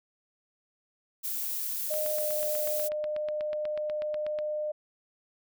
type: noise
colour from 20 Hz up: violet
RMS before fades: -33 dBFS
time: 1.23-2.89 s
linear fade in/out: 20 ms
type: tone with pitch glide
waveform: sine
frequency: 610 to 605.1 Hz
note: D#5 to D#5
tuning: -34 to -48 cents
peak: -29 dBFS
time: 1.9-4.72 s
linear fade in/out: 10 ms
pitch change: -14 cents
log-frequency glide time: 2.08-2.32 s
type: click train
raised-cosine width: 0.3 ms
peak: -26 dBFS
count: 21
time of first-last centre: 1.94-4.388 s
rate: 8.17 Hz
effects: none